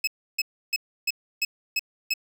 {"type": "tone bursts", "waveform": "25% pulse", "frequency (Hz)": 2585, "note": "E7", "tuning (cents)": -34, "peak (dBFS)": -18, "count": 7, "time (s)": [0.04, 2.138], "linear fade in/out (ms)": 5, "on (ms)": 34, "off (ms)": 310, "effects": []}